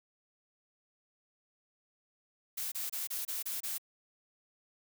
blue noise bursts, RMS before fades -37 dBFS, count 7, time 2.57-3.782 s, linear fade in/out 10 ms, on 150 ms, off 27 ms, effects none

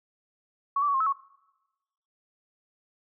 sine tone with pitch steps, 1115 / 1166 / 1124 / 1067 / 1299 / 1108 Hz, C#6 / D6 / C#6 / C6 / E6 / C#6, +10 / -13 / +24 / +34 / -26 / -1 cents, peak -22 dBFS, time 0.76-1.126 s, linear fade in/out 5 ms, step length 61 ms, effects noise-tail reverb RT60 1.0 s tail -23 dB re dry

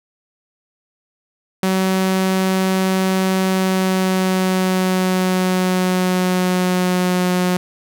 sawtooth tone with pitch glide, 188.7 to 180.91 Hz, F#3 to F#3, +34 to -39 cents, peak -11 dBFS, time 1.63-7.57 s, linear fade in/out 2 ms, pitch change -73 cents, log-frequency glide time 3.41-7.31 s, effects none

